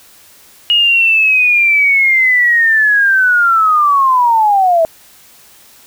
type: linear sweep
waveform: sine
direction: down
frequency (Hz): 2882 to 638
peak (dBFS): -7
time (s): 0.7-4.85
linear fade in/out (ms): 0
effects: white hiss -43 dBFS RMS until 5.86 s